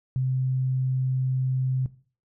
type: tone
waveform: sine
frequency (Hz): 130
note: C3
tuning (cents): -11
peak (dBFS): -22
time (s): 0.16-1.86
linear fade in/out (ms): 0
effects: noise-tail reverb RT60 0.4 s tail -17 dB re dry